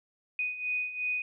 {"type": "beating tone pair", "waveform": "sine", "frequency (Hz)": [2486, 2488.8], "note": ["D#7", "D#7"], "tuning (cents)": [-2, 0], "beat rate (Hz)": 2.8, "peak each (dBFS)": [-36, -31], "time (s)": [0.39, 1.22], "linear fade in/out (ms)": 2, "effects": []}